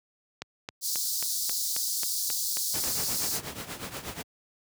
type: click train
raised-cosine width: 0.2 ms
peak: -17 dBFS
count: 10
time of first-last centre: 0.42-2.839 s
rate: 3.72 Hz
type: high-pass noise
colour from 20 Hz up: pink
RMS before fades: -30 dBFS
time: 0.81-3.41 s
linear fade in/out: 50 ms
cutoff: 4300 Hz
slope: 48 dB/octave
type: noise with tremolo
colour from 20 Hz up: pink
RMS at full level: -34 dBFS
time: 2.73-4.23 s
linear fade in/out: 20 ms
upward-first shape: triangle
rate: 8.3 Hz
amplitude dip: 80%
effects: high-pass 80 Hz 12 dB/octave